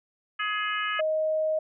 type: harmonic tone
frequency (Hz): 420.3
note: G#4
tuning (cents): +21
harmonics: 3 / 4 / 5 / 6 / 7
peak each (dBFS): -30 / -31 / -35 / -36 / -35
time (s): 0.39-1.01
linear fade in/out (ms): 10
type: tone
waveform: sine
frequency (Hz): 626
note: D#5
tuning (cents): +10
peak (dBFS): -23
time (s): 0.99-1.59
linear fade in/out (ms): 5
effects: none